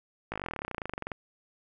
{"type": "slowing click train", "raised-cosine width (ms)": 0.5, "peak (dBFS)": -19, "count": 27, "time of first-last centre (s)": [0.32, 1.118], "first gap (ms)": 18, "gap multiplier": 1.04, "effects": []}